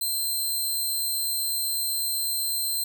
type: tone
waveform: 5% pulse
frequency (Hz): 4124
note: C8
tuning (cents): -26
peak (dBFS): -18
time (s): 0.01-2.84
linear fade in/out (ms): 5
effects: none